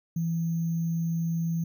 sine tone with sample-and-hold, 165.9 Hz, E3, 11 cents sharp, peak -25 dBFS, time 0.16-1.64 s, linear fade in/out 5 ms, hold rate 6300 Hz, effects none

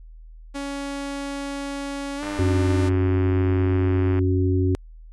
sawtooth tone with pitch glide, 280 to 298.4 Hz, C#4 to D4, +18 to +28 cents, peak -24 dBFS, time 0.54-2.9 s, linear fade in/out 20 ms, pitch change +110 cents, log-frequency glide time 2.17-2.24 s
click train, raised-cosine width 0.5 ms, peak -19 dBFS, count 199, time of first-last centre 2.23-4.19 s, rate 101 Hz
harmonic tone, 92.4 Hz, F#2, 2 cents flat, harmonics 1 / 3 / 4, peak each -19 / -24 / -25 dBFS, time 2.39-4.75 s, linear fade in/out 0 ms
effects added 40 Hz sine -40 dBFS peak until 5.12 s + resampled to 24000 Hz

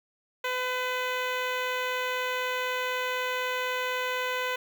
10% pulse tone with notch filter, 504 Hz, B4, 35 cents sharp, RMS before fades -30 dBFS, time 0.44-4.56 s, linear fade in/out 5 ms, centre 9200 Hz, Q 0.53, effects none

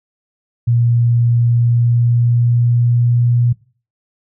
sine tone with pitch glide, 118.7 to 120.43 Hz, A#2 to B2, +32 to -43 cents, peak -10 dBFS, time 0.67-3.53 s, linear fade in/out 10 ms, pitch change +25 cents, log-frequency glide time 1.47-3.33 s, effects noise-tail reverb RT60 0.4 s tail -21 dB re dry

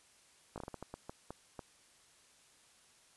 slowing click train, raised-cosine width 1 ms, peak -29 dBFS, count 11, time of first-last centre 0.56-1.592 s, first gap 18 ms, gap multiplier 1.36, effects white hiss -65 dBFS RMS until 3.16 s + resampled to 24000 Hz

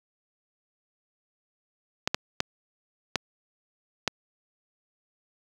clicks, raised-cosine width 0.2 ms, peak -6 dBFS, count 5, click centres 2.075 / 2.145 / 2.404 / 3.157 / 4.077 s, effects high-pass 80 Hz 12 dB/octave + 8-bit

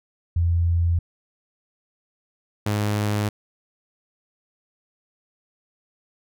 sine / sawtooth tone pair in turn, 85.1 / 104.44 Hz, F2 / G#2, -44 / +10 cents, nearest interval major third, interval 354 cents, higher second, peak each -17 dBFS, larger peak neither, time 0.36-0.99 / 2.66-3.29 s, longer neither, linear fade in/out 5 ms, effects none

